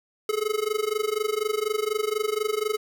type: tone with amplitude modulation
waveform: square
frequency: 427.6 Hz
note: A4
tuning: 49 cents flat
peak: -21 dBFS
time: 0.29-2.77 s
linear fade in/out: 2 ms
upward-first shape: sine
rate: 24.1 Hz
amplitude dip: 90%
effects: 9-bit